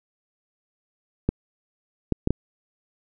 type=clicks; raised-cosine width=3 ms; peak=-7 dBFS; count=4; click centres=1.29 / 2.123 / 2.274 / 2.306 s; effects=none